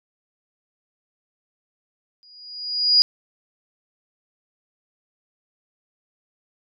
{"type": "tone with exponential growth", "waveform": "sine", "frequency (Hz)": 4888, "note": "D#8", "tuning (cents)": -32, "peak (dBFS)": -9, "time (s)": [2.23, 3.02], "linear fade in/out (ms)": 0, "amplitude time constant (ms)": 170, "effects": []}